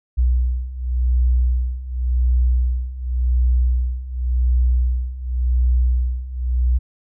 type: beating tone pair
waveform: sine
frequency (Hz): 61.2 / 62.1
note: B1 / B1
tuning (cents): -15 / +10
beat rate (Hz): 0.9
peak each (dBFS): -20 / -17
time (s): 0.17-6.79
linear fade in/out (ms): 20
effects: none